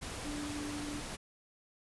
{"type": "tone in noise", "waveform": "sine", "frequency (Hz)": 293.7, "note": "D4", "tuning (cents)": 0, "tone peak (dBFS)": -39, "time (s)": [0.24, 1.01], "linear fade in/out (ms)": 20, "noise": "pink", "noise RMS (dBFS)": -42, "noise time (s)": [0.01, 1.17], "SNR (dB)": 0, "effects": ["resampled to 24000 Hz"]}